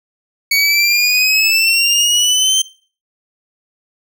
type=exponential sweep; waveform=25% pulse; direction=up; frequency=2238 to 3136 Hz; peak=-7 dBFS; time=0.51-2.62 s; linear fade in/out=5 ms; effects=noise-tail reverb RT60 0.4 s tail -19 dB re dry